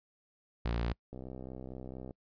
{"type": "tone", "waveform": "sawtooth", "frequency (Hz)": 58.27, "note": "A#1", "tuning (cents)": 0, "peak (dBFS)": -27, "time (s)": [0.65, 0.93], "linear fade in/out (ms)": 5}
{"type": "click train", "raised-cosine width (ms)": 2, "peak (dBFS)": -31, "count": 64, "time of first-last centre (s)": [1.13, 2.108], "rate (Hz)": 64.4}
{"effects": ["noise-tail reverb RT60 0.1 s tail -26 dB re dry", "resampled to 11025 Hz"]}